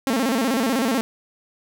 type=tone with vibrato; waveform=sawtooth; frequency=246.1 Hz; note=B3; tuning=6 cents flat; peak=-15 dBFS; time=0.07-1.01 s; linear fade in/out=0 ms; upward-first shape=square; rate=16 Hz; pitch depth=160 cents each way; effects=none